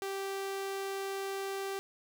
sawtooth tone, 390.7 Hz, G4, 6 cents flat, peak -31 dBFS, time 0.02-1.79 s, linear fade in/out 0 ms, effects none

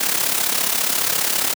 white noise with amplitude modulation, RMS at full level -17 dBFS, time 0-1.54 s, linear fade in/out 10 ms, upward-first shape sine, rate 34.7 Hz, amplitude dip 65%, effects high-pass 150 Hz 12 dB/octave

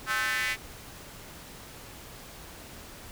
square tone with high-pass filter sweep, 118.2 Hz, A#2, 24 cents sharp, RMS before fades -29 dBFS, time 0.06-0.57 s, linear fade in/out 50 ms, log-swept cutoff 1400 to 2100 Hz, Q 3.8, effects pink hiss -46 dBFS RMS until 3.11 s

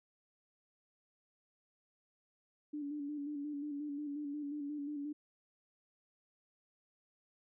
sine tone with vibrato, 291 Hz, D4, 16 cents flat, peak -38 dBFS, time 2.73-5.13 s, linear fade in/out 10 ms, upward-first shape square, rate 5.6 Hz, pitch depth 38 cents each way, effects none

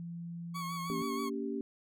sine tone, 170 Hz, F3, 46 cents flat, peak -39 dBFS, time 0-1.02 s, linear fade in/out 0 ms
40% pulse tone with vibrato, 1108.7 Hz, C#6, in tune, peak -37 dBFS, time 0.54-1.3 s, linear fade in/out 20 ms, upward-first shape sine, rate 6.3 Hz, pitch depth 43 cents each way
sine chord, G diminished, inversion first, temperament equal with one note detuned, 233.1 / 282.8 / 392 Hz, Bb3 / Db4 / G4, 0 / +35 / 0 cents, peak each -38 dBFS, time 0.9-1.61 s, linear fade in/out 0 ms
effects none

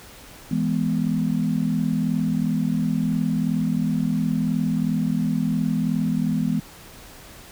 sine chord, E major, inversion none, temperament equal, 164.81 / 207.7 / 246.9 Hz, E3 / G#3 / B3, 0 / 0 / 0 cents, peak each -24 dBFS, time 0.51-6.6 s, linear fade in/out 5 ms, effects pink hiss -44 dBFS RMS until 7.51 s

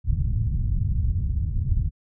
white low-pass noise, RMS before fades -23 dBFS, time 0.04-1.91 s, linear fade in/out 50 ms, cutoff 110 Hz, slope 24 dB/octave, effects none

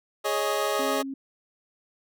25% pulse chord, Ab suspended fourth, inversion none, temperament equal with one note detuned, 415.3 / 554.4 / 626.6 Hz, Ab4 / Db5 / Eb5, 0 / 0 / +12 cents, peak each -25 dBFS, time 0.24-1.03 s, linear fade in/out 20 ms
sine tone, 270.5 Hz, C#4, 42 cents flat, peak -31 dBFS, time 0.79-1.14 s, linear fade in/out 5 ms
effects none

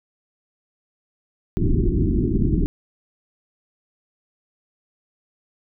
pink low-pass noise, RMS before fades -19 dBFS, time 1.57-2.66 s, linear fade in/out 0 ms, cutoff 390 Hz, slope 96 dB/octave, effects none

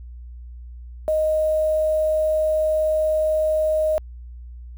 sine tone with quantisation, 622.3 Hz, D#5, in tune, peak -17 dBFS, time 1.08-3.98 s, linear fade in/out 0 ms, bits 7, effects added 60 Hz sine -35 dBFS peak until 4.77 s

